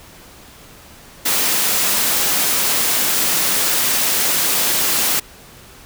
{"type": "high-pass noise", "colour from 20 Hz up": "white", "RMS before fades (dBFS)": -17, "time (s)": [1.25, 5.2], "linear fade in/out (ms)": 10, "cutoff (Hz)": 140, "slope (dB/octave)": 24, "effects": ["pink hiss -42 dBFS RMS until 5.85 s"]}